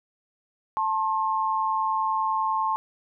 sine tone pair together, 880 / 1069.9 Hz, A5 / C6, 0 / +38 cents, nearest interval minor third, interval 338 cents, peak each -25 dBFS, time 0.77-2.76 s, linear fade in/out 0 ms, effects none

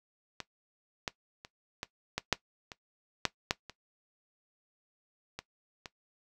clicks, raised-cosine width 0.2 ms, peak -20 / -15 / -28 / -18 / -14 / -7 / -25 / -8 / -9 / -26 / -21 / -24 dBFS, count 12, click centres 0.403 / 1.078 / 1.449 / 1.831 / 2.18 / 2.327 / 2.718 / 3.253 / 3.509 / 3.697 / 5.39 / 5.858 s, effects noise-tail reverb RT60 0.1 s tail -17 dB re dry

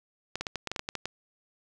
clicks, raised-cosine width 0.2 ms, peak -15 dBFS, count 11, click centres 0.356 / 0.41 / 0.468 / 0.557 / 0.673 / 0.716 / 0.762 / 0.794 / 0.889 / 0.953 / 1.056 s, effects none

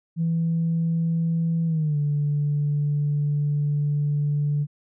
sine tone with pitch glide, 165.2 to 146.33 Hz, E3 to D3, +4 to -6 cents, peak -19 dBFS, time 0.16-4.67 s, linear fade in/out 50 ms, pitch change -210 cents, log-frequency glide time 1.66-1.97 s, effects tanh soft clip ceiling -16 dBFS

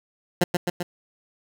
15% pulse tone with echo, 176.2 Hz, F3, 16 cents sharp, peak -10 dBFS, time 0.41-0.44 s, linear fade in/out 5 ms, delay 130 ms, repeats 3, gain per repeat -3 dB, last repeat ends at 0.83 s, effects none

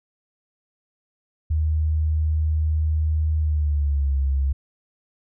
sine tone with pitch glide, 77.78 to 68.1 Hz, D#2 to C#2, 0 to -30 cents, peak -18 dBFS, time 1.5-4.53 s, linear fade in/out 10 ms, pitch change -230 cents, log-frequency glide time 3.39-4.17 s, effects none

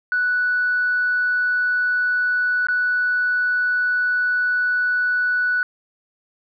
sine tone with dropouts, 1480 Hz, F#6, in tune, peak -16 dBFS, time 0.12-5.63 s, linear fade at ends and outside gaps 1 ms, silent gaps 2.669-2.685 s, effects tanh soft clip ceiling -12 dBFS

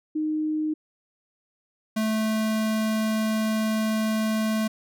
sine / square tone pair in turn, 308.7 / 218.3 Hz, D#4 / A3, -14 / -13 cents, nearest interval tritone, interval 599 cents, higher first, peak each -23 dBFS, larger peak neither, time 0.15-0.74 / 1.96-4.68 s, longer second, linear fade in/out 10 ms, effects none

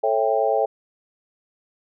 sine chord, A dominant seventh, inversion none, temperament just, 440 / 550 / 660 / 792 Hz, A4 / C#5 / E5 / G5, 0 / -14 / +2 / +18 cents, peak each -23 dBFS, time 0.03-0.66 s, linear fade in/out 10 ms, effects none

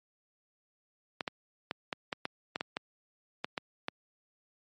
clicks, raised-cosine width 0.3 ms, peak -16 dBFS, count 12, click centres 1.208 / 1.278 / 1.711 / 1.928 / 2.128 / 2.254 / 2.559 / 2.609 / 2.769 / 3.445 / 3.578 / 3.884 s, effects high-pass 150 Hz 12 dB/octave + MP3 48 kbps

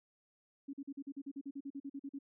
sine tone bursts, 277.9 Hz, C#4, 4 cents sharp, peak -40 dBFS, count 16, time 0.68-2.189 s, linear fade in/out 10 ms, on 54 ms, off 43 ms, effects none

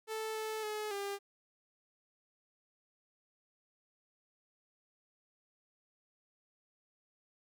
sawtooth tone with pitch steps, 439.1 / 436.4 / 425.3 / 400.3 Hz, A4 / A4 / G#4 / G4, -4 / -14 / +41 / +36 cents, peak -33 dBFS, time 0.07-1.19 s, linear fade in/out 50 ms, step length 280 ms, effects none

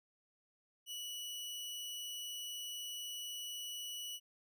sawtooth tone, 2944 Hz, F#7, 9 cents flat, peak -39 dBFS, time 0.86-4.2 s, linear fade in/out 50 ms, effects none

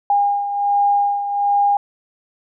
sine beating tone pair, 810 / 811.3 Hz, G#5 / G#5, -43 / -41 cents, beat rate 1.3 Hz, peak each -15 / -22 dBFS, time 0.1-1.77 s, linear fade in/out 2 ms, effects none

